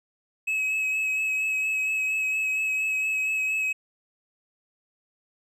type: tone with vibrato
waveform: triangle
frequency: 2567 Hz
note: E7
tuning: 47 cents flat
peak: -22 dBFS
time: 0.47-3.73 s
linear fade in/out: 10 ms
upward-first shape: sine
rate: 4.3 Hz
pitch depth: 18 cents each way
effects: none